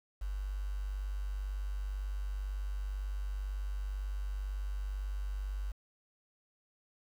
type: tone with quantisation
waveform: sine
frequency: 49 Hz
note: G1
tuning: in tune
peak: -34 dBFS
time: 0.21-5.72 s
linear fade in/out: 10 ms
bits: 9
effects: none